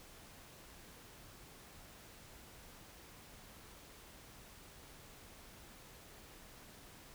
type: silence
effects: pink hiss -57 dBFS RMS until 7.14 s